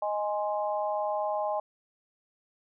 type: chord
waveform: sine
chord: Ab major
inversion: second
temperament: equal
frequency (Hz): 622.3 / 830.6 / 1046.5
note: Eb5 / Ab5 / C6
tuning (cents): 0 / 0 / 0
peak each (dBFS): -30 / -31 / -36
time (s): 0.02-1.6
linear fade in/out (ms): 5
effects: none